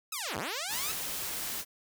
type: linear two-way sweep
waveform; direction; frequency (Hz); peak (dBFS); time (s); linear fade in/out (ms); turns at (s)
5% pulse; down then up; 1333 to 77.3 to 1333; -22; 0.12-0.92; 5; 0.37
type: noise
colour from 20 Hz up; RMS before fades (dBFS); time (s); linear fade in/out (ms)
white; -36; 0.68-1.65; 50
effects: none